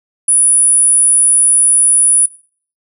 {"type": "tone", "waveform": "sine", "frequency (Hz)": 9820, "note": "D#9", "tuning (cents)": -24, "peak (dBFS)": -7, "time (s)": [0.28, 2.26], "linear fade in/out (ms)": 5, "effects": ["noise-tail reverb RT60 0.5 s tail -21 dB re dry"]}